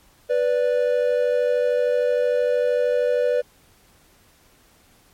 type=tone pair together; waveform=triangle; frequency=492.1 / 585.2 Hz; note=B4 / D5; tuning=-6 / -6 cents; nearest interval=minor third; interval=300 cents; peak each=-17 / -20 dBFS; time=0.29-3.42 s; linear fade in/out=20 ms; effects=pink hiss -56 dBFS RMS until 5.13 s + MP3 64 kbps